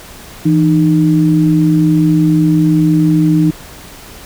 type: tone pair together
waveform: sine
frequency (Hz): 164.3 / 306.6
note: E3 / D#4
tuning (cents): -5 / -25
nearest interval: major seventh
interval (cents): 1080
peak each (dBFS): -10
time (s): 0.45-3.51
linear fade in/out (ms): 10
effects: pink hiss -34 dBFS RMS until 4.25 s